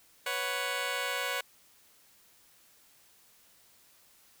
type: chord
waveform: 10% pulse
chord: B suspended second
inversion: none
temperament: just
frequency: 493.9 / 555.6 / 740.8 Hz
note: B4 / C#5 / F#5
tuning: 0 / +4 / +2 cents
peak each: -28 / -27 / -31 dBFS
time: 0.26-1.41 s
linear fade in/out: 5 ms
effects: white hiss -62 dBFS RMS until 4.4 s